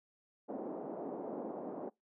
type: band-pass noise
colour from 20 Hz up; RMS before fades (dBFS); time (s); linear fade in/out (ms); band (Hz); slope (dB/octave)
pink; -42; 0.48-1.9; 20; 230 to 750; 24
effects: noise-tail reverb RT60 0.2 s tail -25 dB re dry + high-pass 150 Hz 12 dB/octave